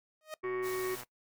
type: tone with exponential growth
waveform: sawtooth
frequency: 622.3 Hz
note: D#5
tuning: in tune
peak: -32 dBFS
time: 0.21-0.34 s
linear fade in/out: 1 ms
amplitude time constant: 28 ms
type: harmonic tone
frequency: 372.2 Hz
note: F#4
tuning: 10 cents sharp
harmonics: 1 / 3 / 5 / 6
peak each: -32 / -42 / -46 / -48 dBFS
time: 0.43-0.96 s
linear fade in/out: 20 ms
type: click train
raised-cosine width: 0.5 ms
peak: -33 dBFS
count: 74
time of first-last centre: 0.44-1.033 s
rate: 123 Hz
type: noise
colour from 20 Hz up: white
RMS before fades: -45 dBFS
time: 0.62-1.05 s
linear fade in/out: 50 ms
effects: noise-tail reverb RT60 0.1 s tail -21 dB re dry